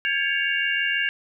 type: tone cluster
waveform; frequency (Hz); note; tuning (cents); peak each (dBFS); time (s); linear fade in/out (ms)
sine; 1617 / 1703 / 2239 / 2786; G#6 / G#6 / C#7 / F7; -47 / +43 / +17 / -5; -26 / -28 / -28 / -25; 0.05-1.09; 0
effects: none